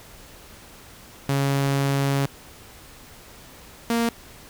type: tone pair in turn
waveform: sawtooth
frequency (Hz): 138.59 / 232.5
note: C#3 / A#3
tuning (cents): 0 / -4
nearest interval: major sixth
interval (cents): 896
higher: second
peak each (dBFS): -16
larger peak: neither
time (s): 1.29-2.26 / 3.9-4.09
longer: first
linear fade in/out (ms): 2
effects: pink hiss -46 dBFS RMS until 4.49 s